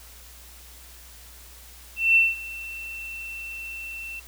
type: tone with ADSR envelope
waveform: sine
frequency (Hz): 2690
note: E7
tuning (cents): +34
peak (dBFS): -13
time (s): 1.96-4.2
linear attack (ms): 200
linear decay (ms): 190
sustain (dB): -20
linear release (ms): 8
effects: added 60 Hz sine -48 dBFS peak until 4.27 s + white hiss -48 dBFS RMS until 4.27 s